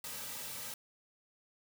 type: noise with comb filter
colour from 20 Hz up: white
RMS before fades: -43 dBFS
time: 0.04-0.74 s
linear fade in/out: 2 ms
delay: 2.8 ms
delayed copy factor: -0.8
effects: none